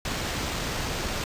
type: noise with sample-and-hold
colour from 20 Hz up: pink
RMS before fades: -30 dBFS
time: 0.05-1.24 s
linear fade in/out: 2 ms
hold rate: 11025 Hz
effects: resampled to 32000 Hz